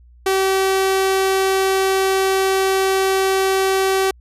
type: tone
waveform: sawtooth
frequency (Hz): 383.7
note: G4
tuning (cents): -37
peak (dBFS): -11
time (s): 0.26-4.11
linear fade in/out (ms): 5
effects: added 60 Hz sine -44 dBFS peak until 4.2 s + resampled to 32000 Hz